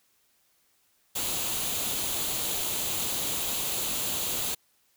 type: noise with comb filter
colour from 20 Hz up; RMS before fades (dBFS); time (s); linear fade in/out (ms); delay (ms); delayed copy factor
white; -30; 1.15-4.55; 10; 0.28; +0.5
effects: white hiss -68 dBFS RMS until 4.96 s